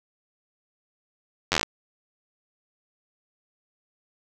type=slowing click train; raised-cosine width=0.2 ms; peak=-4 dBFS; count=9; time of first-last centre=1.52-1.63 s; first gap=10 ms; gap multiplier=1.09; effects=none